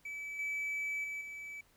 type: tone with level steps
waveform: triangle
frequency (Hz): 2300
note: D7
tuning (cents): -37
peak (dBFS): -38 / -32 / -36 / -41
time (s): 0.05-1.61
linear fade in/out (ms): 5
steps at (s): 0.39 / 1.04 / 1.21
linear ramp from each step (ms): 2
effects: tanh soft clip ceiling -28 dBFS + pink hiss -68 dBFS RMS until 1.76 s